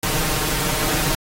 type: noise with comb filter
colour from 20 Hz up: pink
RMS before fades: -21 dBFS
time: 0.03-1.15 s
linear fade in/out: 2 ms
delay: 6.5 ms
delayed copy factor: +1
effects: AAC 48 kbps